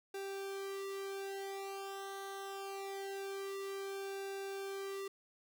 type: tone with flanger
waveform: sawtooth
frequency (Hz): 392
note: G4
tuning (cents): 0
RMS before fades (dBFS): -43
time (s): 0.14-5.08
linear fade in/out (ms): 5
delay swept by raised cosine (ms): 0.95 to 2.15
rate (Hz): 0.24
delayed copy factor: -0.95
effects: none